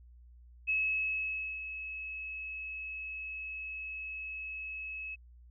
sine tone with ADSR envelope, 2580 Hz, E7, 38 cents flat, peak -27 dBFS, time 0.67-5.16 s, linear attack 24 ms, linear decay 900 ms, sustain -11 dB, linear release 21 ms, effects added 60 Hz sine -53 dBFS peak until 5.5 s

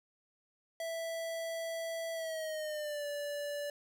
square tone with pitch glide, 659.3 to 580.6 Hz, E5 to D5, 0 to -20 cents, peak -37 dBFS, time 0.8-3.7 s, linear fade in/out 2 ms, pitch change -220 cents, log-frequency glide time 2.13-3.06 s, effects none

